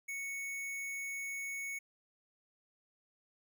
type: tone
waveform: square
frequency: 2217 Hz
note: C#7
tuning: in tune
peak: -39 dBFS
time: 0.08-1.79 s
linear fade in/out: 10 ms
effects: 13-bit

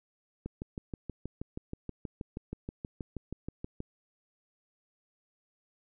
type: click train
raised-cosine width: 3 ms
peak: -24 dBFS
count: 22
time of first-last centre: 0.46-3.804 s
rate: 6.28 Hz
effects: none

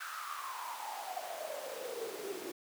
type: noise with high-pass filter sweep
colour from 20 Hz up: pink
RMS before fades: -42 dBFS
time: 0-2.52 s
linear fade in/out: 10 ms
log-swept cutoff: 1400 to 340 Hz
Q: 9.5
effects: none

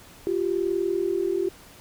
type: tone pair together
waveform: sine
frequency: 348.9 / 389.5 Hz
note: F4 / G4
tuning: -2 / -11 cents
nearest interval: major second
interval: 191 cents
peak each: -25 dBFS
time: 0.27-1.49 s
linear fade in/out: 0 ms
effects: pink hiss -49 dBFS RMS until 1.8 s

